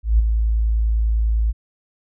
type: tone with ADSR envelope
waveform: sine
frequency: 55 Hz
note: A1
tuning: in tune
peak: -9 dBFS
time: 0.03-1.53 s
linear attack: 160 ms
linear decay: 17 ms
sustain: -6 dB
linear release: 32 ms
effects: none